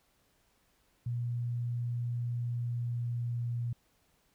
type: tone with pitch glide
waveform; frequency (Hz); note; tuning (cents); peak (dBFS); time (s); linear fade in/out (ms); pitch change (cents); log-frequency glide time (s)
sine; 120 to 119.24; B2 to A#2; -49 to +40; -31; 1.06-3.73; 5; -11; 2.38-3.48
effects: pink hiss -71 dBFS RMS until 4.34 s